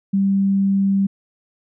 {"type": "tone", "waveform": "sine", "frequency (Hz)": 196, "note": "G3", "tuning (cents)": 0, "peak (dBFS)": -14, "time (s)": [0.13, 1.07], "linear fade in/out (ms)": 10, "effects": []}